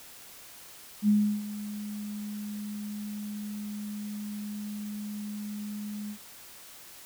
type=tone with ADSR envelope; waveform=sine; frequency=208.5 Hz; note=G#3; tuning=7 cents sharp; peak=-18 dBFS; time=1.02-6.18 s; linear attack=64 ms; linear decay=330 ms; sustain=-16 dB; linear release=77 ms; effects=white hiss -49 dBFS RMS until 7.05 s

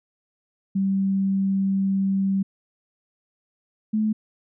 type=tone pair in turn; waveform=sine; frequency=194.1 / 215.6 Hz; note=G3 / A3; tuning=-17 / -35 cents; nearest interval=major second; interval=182 cents; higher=second; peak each=-19 dBFS; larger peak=neither; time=0.75-2.43 / 3.93-4.13 s; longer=first; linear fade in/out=10 ms; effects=none

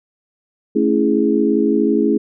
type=chord; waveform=sine; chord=A major seventh; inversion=none; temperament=equal; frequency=220 / 277.2 / 329.6 / 415.3 Hz; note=A3 / C#4 / E4 / G#4; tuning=0 / 0 / 0 / 0 cents; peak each=-18 dBFS; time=0.75-2.18 s; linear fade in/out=10 ms; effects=none

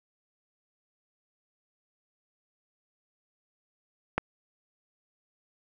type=click; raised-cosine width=0.5 ms; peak=-10 dBFS; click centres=4.18 s; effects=none

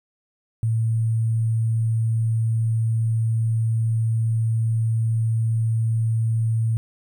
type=tone with sample-and-hold; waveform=sine; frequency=112.8 Hz; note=A2; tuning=44 cents sharp; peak=-18 dBFS; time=0.63-6.77 s; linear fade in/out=0 ms; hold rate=8820 Hz; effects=none

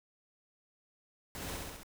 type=noise with echo; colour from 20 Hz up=pink; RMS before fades=-43 dBFS; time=1.35-1.56 s; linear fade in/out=0 ms; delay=68 ms; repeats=4; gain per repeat=-2 dB; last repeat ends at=1.832 s; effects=none

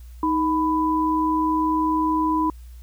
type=tone pair together; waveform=sine; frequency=313.4 / 995 Hz; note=D#4 / B5; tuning=+13 / +13 cents; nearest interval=octave + minor sixth; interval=2000 cents; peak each=-21 dBFS; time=0.23-2.5 s; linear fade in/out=2 ms; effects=added 60 Hz sine -38 dBFS peak until 2.82 s + white hiss -58 dBFS RMS until 2.82 s

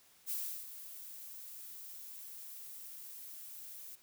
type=noise with ADSR envelope; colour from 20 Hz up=violet; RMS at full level=-37 dBFS; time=0.26-3.96 s; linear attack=45 ms; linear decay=350 ms; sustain=-12 dB; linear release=16 ms; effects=white hiss -65 dBFS RMS until 4.02 s

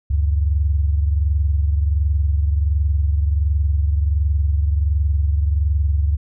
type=tone pair together; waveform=sine; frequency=72 / 93.37 Hz; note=D2 / F#2; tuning=-34 / +16 cents; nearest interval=major third; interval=450 cents; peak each=-15 / -23 dBFS; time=0.1-6.17 s; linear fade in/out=10 ms; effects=none

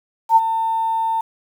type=tone with ADSR envelope; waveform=sine; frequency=900 Hz; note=A5; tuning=39 cents sharp; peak=-6 dBFS; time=0.29-1.21 s; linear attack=71 ms; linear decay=33 ms; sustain=-11 dB; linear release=4 ms; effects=7-bit

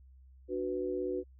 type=chord; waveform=sine; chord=B minor; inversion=first; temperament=equal; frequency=293.7 / 370 / 493.9 Hz; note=D4 / F#4 / B4; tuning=0 / 0 / 0 cents; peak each=-39 / -34 / -37 dBFS; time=0.48-1.24 s; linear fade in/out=50 ms; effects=added 65 Hz sine -54 dBFS peak until 1.39 s

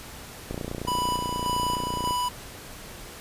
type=click train; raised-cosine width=2 ms; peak=-18 dBFS; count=48; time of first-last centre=0.51-2.109 s; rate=29.4 Hz
type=tone with tremolo; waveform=square; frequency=988 Hz; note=B5; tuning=in tune; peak=-25 dBFS; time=0.87-2.29 s; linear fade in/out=10 ms; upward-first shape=square; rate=1.7 Hz; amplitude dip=40%
effects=pink hiss -42 dBFS RMS until 3.2 s + resampled to 32000 Hz

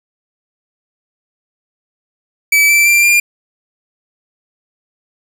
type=tone with pitch steps; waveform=45% pulse; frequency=2300 / 2332 / 2365 / 2398 Hz; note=D7 / D7 / D7 / D7; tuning=-37 / -13 / +12 / +36 cents; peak=-7 dBFS; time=2.52-3.2 s; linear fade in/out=5 ms; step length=170 ms; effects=none

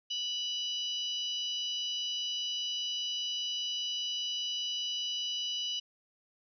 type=harmonic tone; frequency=985 Hz; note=B5; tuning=5 cents flat; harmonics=3 / 4 / 5 / 6; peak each=-33 / -44 / -43 / -45 dBFS; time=0.1-5.8 s; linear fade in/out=10 ms; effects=none

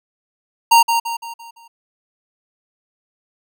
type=tone with echo; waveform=square; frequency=927 Hz; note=A#5; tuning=10 cents flat; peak=-8 dBFS; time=0.71-0.83 s; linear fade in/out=10 ms; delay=170 ms; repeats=5; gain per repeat=-7 dB; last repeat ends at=1.68 s; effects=none

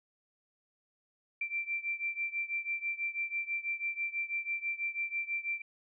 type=beating tone pair; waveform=sine; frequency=2349 / 2355.1 Hz; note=D7 / D7; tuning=0 / +4 cents; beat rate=6.1 Hz; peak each=-35 / -37 dBFS; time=1.41-5.62 s; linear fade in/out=5 ms; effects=none

